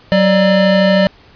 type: tone pair together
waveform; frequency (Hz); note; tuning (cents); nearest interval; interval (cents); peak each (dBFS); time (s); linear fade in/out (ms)
square; 188.4 / 598.1; F#3 / D5; +32 / +31; octave + minor sixth; 1999; -12; 0.12-1.07; 0
effects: pink hiss -45 dBFS RMS until 1.35 s + resampled to 11025 Hz